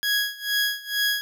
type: tone with tremolo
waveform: 20% pulse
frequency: 1661.2 Hz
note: G#6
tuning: in tune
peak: -15 dBFS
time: 0.03-1.21 s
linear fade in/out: 0 ms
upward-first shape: sine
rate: 2.2 Hz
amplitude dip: 90%
effects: none